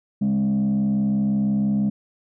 sine tone with frequency modulation, 205.3 Hz, G#3, 20 cents flat, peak -16 dBFS, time 0.21-1.9 s, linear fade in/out 10 ms, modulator 65.9 Hz, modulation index 0.53, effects tanh soft clip ceiling -16 dBFS

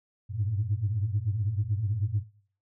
sine tone cluster, 96.8 / 103.7 / 112.8 Hz, G2 / G#2 / A2, -21 / -2 / +44 cents, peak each -30 dBFS, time 0.29-2.24 s, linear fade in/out 50 ms, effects noise-tail reverb RT60 0.5 s tail -20 dB re dry + tanh soft clip ceiling -18 dBFS

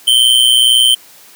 square tone with amplitude modulation, 3100 Hz, G7, 20 cents flat, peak -4 dBFS, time 0.07-0.95 s, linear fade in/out 10 ms, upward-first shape sine, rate 122 Hz, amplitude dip 75%, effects white hiss -41 dBFS RMS until 1.35 s + high-pass 150 Hz 12 dB/octave

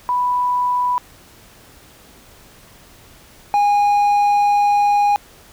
sine / triangle tone pair in turn, 987.8 / 819.9 Hz, B5 / G#5, 0 / -22 cents, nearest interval minor third, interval 322 cents, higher first, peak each -15 / -10 dBFS, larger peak second, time 0.09-0.98 / 3.54-5.16 s, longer second, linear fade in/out 0 ms, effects pink hiss -46 dBFS RMS until 5.52 s

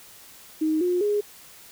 sine tone with pitch steps, 312.9 / 357.2 / 414.3 Hz, D#4 / F4 / G#4, +10 / +39 / -4 cents, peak -20 dBFS, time 0.61-1.21 s, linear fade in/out 10 ms, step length 200 ms, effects white hiss -48 dBFS RMS until 1.71 s

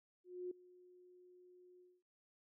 sine tone with ADSR envelope, 360.6 Hz, F#4, 45 cents flat, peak -40 dBFS, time 0.24-2.03 s, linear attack 270 ms, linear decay 5 ms, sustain -21 dB, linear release 230 ms, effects none

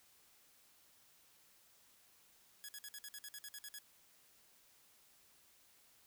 5% pulse tone bursts, 1676 Hz, G#6, 15 cents sharp, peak -36 dBFS, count 12, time 2.64-3.786 s, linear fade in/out 0 ms, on 46 ms, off 54 ms, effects white hiss -68 dBFS RMS until 6.06 s

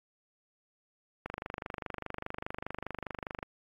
click train, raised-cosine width 0.5 ms, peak -21 dBFS, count 55, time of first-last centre 1.26-3.429 s, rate 24.9 Hz, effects AAC 32 kbps

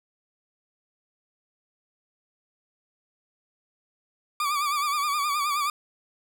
40% pulse tone with vibrato, 1171 Hz, D6, 5 cents flat, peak -23 dBFS, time 4.4-5.7 s, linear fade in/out 2 ms, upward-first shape sine, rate 9.5 Hz, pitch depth 72 cents each way, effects none

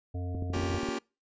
harmonic tone, 89.5 Hz, F2, 43 cents sharp, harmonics 1 / 3 / 5 / 7 / 8, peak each -32 / -42 / -46 / -49 / -50 dBFS, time 0.14-0.79 s, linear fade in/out 10 ms
clicks, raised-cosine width 3 ms, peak -25 dBFS, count 10, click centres 0.349 / 0.424 / 0.502 / 0.565 / 0.598 / 0.636 / 0.703 / 0.746 / 0.833 / 0.888 s
sawtooth chord, G half-diminished seventh, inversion first, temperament just, 235.2 / 282.2 / 352.8 / 392 Hz, Bb3 / Db4 / F4 / G4, +16 / +31 / +18 / 0 cents, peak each -33 dBFS, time 0.53-0.99 s, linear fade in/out 10 ms
effects noise-tail reverb RT60 0.3 s tail -26 dB re dry + resampled to 16000 Hz

